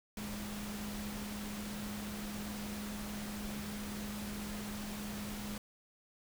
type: tone in noise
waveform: sine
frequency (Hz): 207.7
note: G#3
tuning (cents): 0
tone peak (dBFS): -41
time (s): 0.17-5.58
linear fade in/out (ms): 2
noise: pink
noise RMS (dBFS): -45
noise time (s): 0.17-5.58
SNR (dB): +1
effects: none